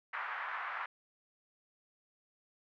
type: band-pass noise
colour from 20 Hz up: pink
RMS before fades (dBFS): -40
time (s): 0.13-0.86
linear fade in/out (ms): 5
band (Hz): 990 to 1900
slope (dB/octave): 24
effects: none